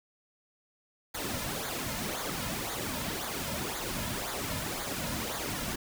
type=noise with flanger; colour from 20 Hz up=pink; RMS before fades=-35 dBFS; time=1.14-5.76 s; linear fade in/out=10 ms; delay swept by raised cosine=0.36 to 2.66 ms; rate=1.9 Hz; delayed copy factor=-0.65; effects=none